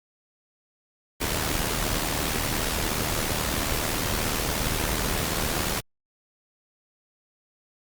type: noise with amplitude modulation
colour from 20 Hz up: pink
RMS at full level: -24 dBFS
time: 1.2-5.81 s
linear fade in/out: 20 ms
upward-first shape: sine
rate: 77 Hz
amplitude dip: 60%
effects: Opus 48 kbps